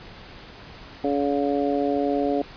harmonic tone, 141.9 Hz, C#3, 41 cents sharp, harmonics 2 / 3 / 4 / 5, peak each -24 / -26 / -27 / -28 dBFS, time 1.04-2.42 s, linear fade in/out 2 ms, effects pink hiss -43 dBFS RMS until 2.56 s + resampled to 11025 Hz

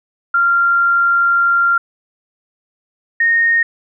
sine tone pair in turn, 1386 / 1850.1 Hz, F6 / A#6, -14 / -14 cents, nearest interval perfect fourth, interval 500 cents, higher second, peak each -10 dBFS, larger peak neither, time 0.34-1.78 / 3.2-3.63 s, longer first, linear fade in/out 5 ms, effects none

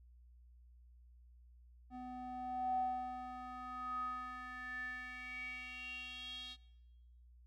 square tone with band-pass filter sweep, 251 Hz, B3, 28 cents sharp, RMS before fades -44 dBFS, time 1.9-6.57 s, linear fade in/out 50 ms, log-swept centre 530 to 3600 Hz, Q 9.3, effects noise-tail reverb RT60 1.0 s tail -22 dB re dry + added 60 Hz sine -59 dBFS peak until 7.46 s

